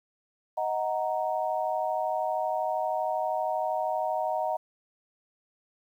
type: chord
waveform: sine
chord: D# minor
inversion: none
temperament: equal with one note detuned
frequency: 627.3 / 740 / 932.3 Hz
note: D#5 / F#5 / A#5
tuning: +14 / 0 / 0 cents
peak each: -30 / -30 / -32 dBFS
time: 0.57-4.57 s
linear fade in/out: 10 ms
effects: 10-bit

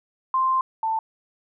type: tone pair in turn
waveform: sine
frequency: 1046.5 / 888.4 Hz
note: C6 / A5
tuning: 0 / +16 cents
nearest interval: minor third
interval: 284 cents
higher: first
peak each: -18 / -21 dBFS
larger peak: first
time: 0.34-0.61 / 0.83-0.99 s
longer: first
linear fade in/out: 2 ms
effects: none

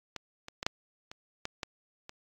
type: clicks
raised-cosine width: 0.2 ms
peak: -20 / -25 / -18 / -9 / -26 / -17 / -17 / -26 dBFS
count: 8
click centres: 0.163 / 0.484 / 0.629 / 0.665 / 1.115 / 1.454 / 1.632 / 2.094 s
effects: AAC 48 kbps

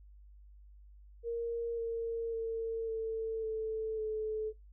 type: tone with pitch steps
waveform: sine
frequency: 466.2 / 459.5 / 452.9 / 446.4 / 440 / 433.7 Hz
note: A#4 / A#4 / A#4 / A4 / A4 / A4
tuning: 0 / -25 / -50 / +25 / 0 / -25 cents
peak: -33 dBFS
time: 1.23-4.53 s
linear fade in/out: 50 ms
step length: 550 ms
effects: noise-tail reverb RT60 0.2 s tail -25 dB re dry + added 50 Hz sine -53 dBFS peak until 4.72 s

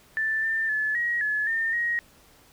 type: tone with pitch steps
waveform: sine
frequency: 1765 / 1789 / 1726 / 1897 / 1711 / 1813 / 1886 Hz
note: A6 / A6 / A6 / A#6 / A6 / A#6 / A#6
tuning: +5 / +28 / -34 / +30 / -49 / -49 / +20 cents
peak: -23 dBFS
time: 0.17-1.99 s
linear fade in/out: 0 ms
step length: 260 ms
effects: pink hiss -56 dBFS RMS until 2.52 s

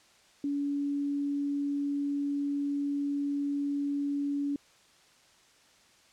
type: tone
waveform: sine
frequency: 284.5 Hz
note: C#4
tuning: 45 cents sharp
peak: -28 dBFS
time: 0.44-4.56 s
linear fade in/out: 2 ms
effects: white hiss -61 dBFS RMS until 6.12 s + low-pass 7000 Hz 12 dB/octave

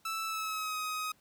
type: tone with pitch glide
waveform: sawtooth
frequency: 1318.5 to 1259 Hz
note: E6 to D#6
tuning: 0 to +20 cents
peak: -30 dBFS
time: 0.05-1.12 s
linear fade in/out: 5 ms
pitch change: -80 cents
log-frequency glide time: 0.26-0.77 s
effects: pink hiss -67 dBFS RMS until 1.2 s + high-pass 80 Hz 12 dB/octave

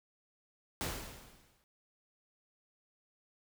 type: noise with exponential decay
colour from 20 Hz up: pink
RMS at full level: -35 dBFS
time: 0.81-1.64 s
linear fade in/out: 0 ms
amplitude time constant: 180 ms
effects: none

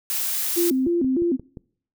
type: noise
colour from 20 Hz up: blue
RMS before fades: -25 dBFS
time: 0.1-0.7 s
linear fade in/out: 0 ms
type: tone with vibrato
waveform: sine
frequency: 299.9 Hz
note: D4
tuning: 36 cents sharp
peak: -18 dBFS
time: 0.56-1.37 s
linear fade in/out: 20 ms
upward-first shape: square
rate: 3.3 Hz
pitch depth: 240 cents each way
type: click train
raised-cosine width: 3 ms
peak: -23 dBFS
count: 5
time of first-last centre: 0.87-1.572 s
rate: 5.7 Hz
effects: noise-tail reverb RT60 0.6 s tail -24 dB re dry

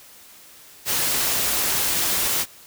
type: noise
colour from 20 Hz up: white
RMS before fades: -22 dBFS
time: 0.85-2.46 s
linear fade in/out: 50 ms
effects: white hiss -47 dBFS RMS until 2.66 s

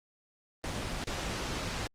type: noise with dropouts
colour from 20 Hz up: pink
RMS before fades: -35 dBFS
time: 0.64-1.87 s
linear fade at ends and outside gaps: 0 ms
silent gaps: 1.04-1.071 s
effects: low-pass 7000 Hz 12 dB/octave + Opus 24 kbps

